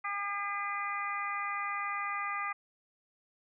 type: harmonic tone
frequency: 403.8 Hz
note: G#4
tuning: 49 cents flat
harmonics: 2 / 3 / 4 / 5 / 6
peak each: -42 / -35 / -45 / -38 / -43 dBFS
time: 0.04-2.53 s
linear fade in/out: 10 ms
effects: none